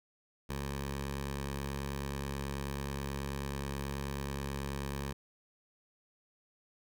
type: tone with notch filter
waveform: 10% pulse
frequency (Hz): 69.3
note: C#2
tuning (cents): 0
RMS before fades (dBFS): -38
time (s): 0.49-5.13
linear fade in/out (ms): 10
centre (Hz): 300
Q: 1.9
effects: none